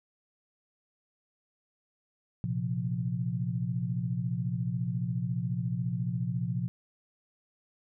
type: chord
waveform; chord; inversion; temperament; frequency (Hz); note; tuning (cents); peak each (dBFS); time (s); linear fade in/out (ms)
sine; Bb suspended second; none; equal; 116.54 / 130.81 / 174.61; Bb2 / C3 / F3; 0 / 0 / 0; -33; 2.44-6.68; 0
effects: none